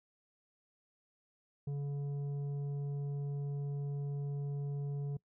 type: tone with tanh clipping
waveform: sine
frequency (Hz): 142.3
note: C#3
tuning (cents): +46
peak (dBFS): -36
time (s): 1.67-5.17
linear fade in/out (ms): 5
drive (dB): 7
effects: noise-tail reverb RT60 0.1 s tail -23 dB re dry